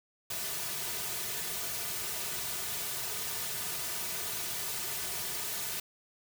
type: noise with comb filter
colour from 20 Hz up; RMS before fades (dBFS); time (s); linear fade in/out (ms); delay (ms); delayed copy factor
white; -36; 0.3-5.8; 5; 3.7; -0.8
effects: none

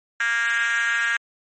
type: tone with high-pass filter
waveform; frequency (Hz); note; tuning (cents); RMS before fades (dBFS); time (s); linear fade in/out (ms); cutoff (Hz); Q
5% pulse; 233.1; A#3; 0; -22; 0.2-1.17; 5; 1600; 7.3
effects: low-pass 11000 Hz 12 dB/octave + MP3 32 kbps

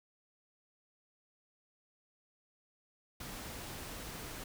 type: noise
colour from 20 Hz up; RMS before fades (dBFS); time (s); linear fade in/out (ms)
pink; -45; 3.2-4.44; 5
effects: none

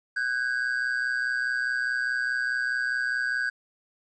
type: ring-modulated tone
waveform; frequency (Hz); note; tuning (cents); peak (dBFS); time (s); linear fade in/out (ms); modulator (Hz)
triangle; 1568; G6; 0; -20; 0.16-3.5; 10; 62.4
effects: resampled to 22050 Hz + 10-bit

